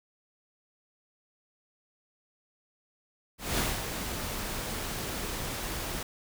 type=noise with ADSR envelope; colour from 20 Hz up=pink; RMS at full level=-28 dBFS; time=3.38-6.03 s; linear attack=200 ms; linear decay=220 ms; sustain=-7 dB; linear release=4 ms; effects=none